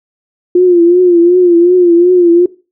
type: tone with vibrato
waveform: sine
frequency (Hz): 351.7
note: F4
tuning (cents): +12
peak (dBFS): -3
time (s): 0.55-2.46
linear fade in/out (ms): 5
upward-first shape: triangle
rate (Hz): 2.7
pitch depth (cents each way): 80
effects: noise-tail reverb RT60 0.3 s tail -18 dB re dry